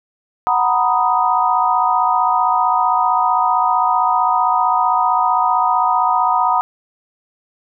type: chord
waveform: sine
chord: B major seventh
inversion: second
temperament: equal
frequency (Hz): 740 / 932.3 / 987.8 / 1244.5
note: F#5 / A#5 / B5 / D#6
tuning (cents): 0 / 0 / 0 / 0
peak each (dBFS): -18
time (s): 0.47-6.61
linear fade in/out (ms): 0
effects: none